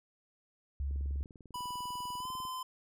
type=tone; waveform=sine; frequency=69.5 Hz; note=C#2; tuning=5 cents sharp; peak=-32 dBFS; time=0.8-1.23 s; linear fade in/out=0 ms
type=click train; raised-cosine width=3 ms; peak=-39 dBFS; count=32; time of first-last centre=0.91-2.452 s; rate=20.1 Hz
type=tone with pitch glide; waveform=square; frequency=987.8 to 1025.6 Hz; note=B5 to C6; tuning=0 to -35 cents; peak=-38 dBFS; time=1.54-2.63 s; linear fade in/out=5 ms; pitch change=+65 cents; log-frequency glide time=2.18-2.28 s
effects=none